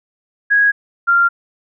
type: tone pair in turn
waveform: sine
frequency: 1654 / 1388.4 Hz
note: G#6 / F6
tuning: -8 / -11 cents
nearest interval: minor third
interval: 303 cents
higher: first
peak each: -9 dBFS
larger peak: neither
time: 0.5-0.72 / 1.07-1.29 s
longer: neither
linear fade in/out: 20 ms
effects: none